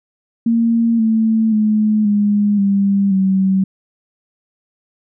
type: tone with pitch steps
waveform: sine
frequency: 230.6 / 222.1 / 213.9 / 206 / 198.44 / 191.13 Hz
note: A#3 / A3 / A3 / G#3 / G3 / G3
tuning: -19 / +16 / -49 / -14 / +21 / -44 cents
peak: -11 dBFS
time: 0.46-3.64 s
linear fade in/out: 5 ms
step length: 530 ms
effects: none

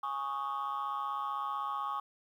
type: chord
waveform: sine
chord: Ab suspended fourth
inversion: none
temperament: equal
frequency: 830.6 / 1108.7 / 1244.5 Hz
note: Ab5 / Db6 / Eb6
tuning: 0 / 0 / 0 cents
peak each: -38 / -34 / -37 dBFS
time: 0.03-2 s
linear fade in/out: 5 ms
effects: tanh soft clip ceiling -29 dBFS + 11-bit

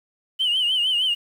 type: tone with vibrato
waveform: sine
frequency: 2975 Hz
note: F#7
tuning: 9 cents sharp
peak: -17 dBFS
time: 0.39-1.15 s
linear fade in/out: 20 ms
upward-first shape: triangle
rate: 6.5 Hz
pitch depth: 110 cents each way
effects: tanh soft clip ceiling -15 dBFS + 8-bit

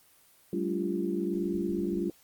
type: tone cluster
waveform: sine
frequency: 191.7 / 213.1 / 284.5 / 342.7 / 391.1 Hz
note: G3 / G#3 / C#4 / F4 / G4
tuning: -38 / +45 / +45 / -33 / -4 cents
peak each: -33 / -37 / -36 / -31 / -40 dBFS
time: 0.53-2.1 s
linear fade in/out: 2 ms
effects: white hiss -61 dBFS RMS until 2.23 s + Opus 24 kbps

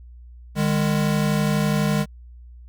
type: tone pair together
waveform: square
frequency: 152.2 / 204.2 Hz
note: D#3 / G#3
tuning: -38 / -29 cents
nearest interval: perfect fourth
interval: 509 cents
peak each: -22 dBFS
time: 0.55-2.06 s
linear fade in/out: 50 ms
effects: added 60 Hz sine -40 dBFS peak until 2.68 s

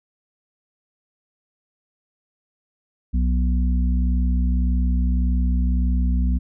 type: harmonic tone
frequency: 61.74 Hz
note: B1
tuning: in tune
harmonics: 1 / 3 / 4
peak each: -17 / -27 / -29 dBFS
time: 3.13-6.39 s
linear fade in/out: 20 ms
effects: none

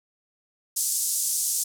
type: band-pass noise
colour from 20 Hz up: pink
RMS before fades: -26 dBFS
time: 0.76-1.64 s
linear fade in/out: 10 ms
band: 6400 to 12000 Hz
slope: 24 dB/octave
effects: none

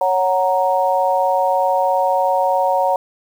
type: chord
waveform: sine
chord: F# major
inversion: second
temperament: equal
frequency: 554.4 / 740 / 932.3 Hz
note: C#5 / F#5 / A#5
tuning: 0 / 0 / 0 cents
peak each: -18 dBFS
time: 0.01-2.96 s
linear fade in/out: 2 ms
effects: 7-bit

